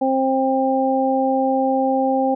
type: harmonic tone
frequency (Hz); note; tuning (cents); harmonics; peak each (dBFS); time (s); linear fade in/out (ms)
265; C4; +22; 1 / 2 / 3; -20 / -20 / -20; 0.01-2.35; 10
effects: none